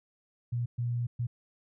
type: tone bursts at uneven times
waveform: sine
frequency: 120 Hz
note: B2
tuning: 49 cents flat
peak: -28 dBFS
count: 3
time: 0.52-0.66 / 0.78-1.07 / 1.19-1.27 s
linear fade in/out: 10 ms
effects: none